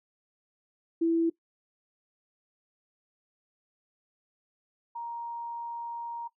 sine tone pair in turn, 331.4 / 937.3 Hz, E4 / A#5, +9 / +9 cents, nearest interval octave + tritone, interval 1800 cents, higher second, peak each -22 / -34 dBFS, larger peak first, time 1.01-1.3 / 4.95-6.28 s, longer second, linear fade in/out 10 ms, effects noise-tail reverb RT60 0.1 s tail -19 dB re dry

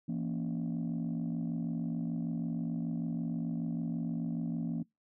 sine chord, A# diminished, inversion second, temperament just, 167.82 / 233.1 / 279.7 Hz, E3 / A#3 / C#4, +31 / 0 / +16 cents, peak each -34 / -34 / -38 dBFS, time 0.08-4.83 s, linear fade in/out 10 ms, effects noise-tail reverb RT60 0.2 s tail -25 dB re dry + tanh soft clip ceiling -28 dBFS

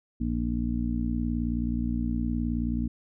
harmonic tone, 59.1 Hz, A#1, 24 cents sharp, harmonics 1 / 2 / 3 / 4 / 5, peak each -30 / -35 / -35 / -29 / -35 dBFS, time 0.2-2.88 s, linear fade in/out 10 ms, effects none

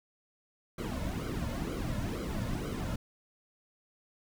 brown noise with flanger, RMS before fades -35 dBFS, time 0.78-2.96 s, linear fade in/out 5 ms, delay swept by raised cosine 1.1 to 2.6 ms, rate 2.1 Hz, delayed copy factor -0.8, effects none

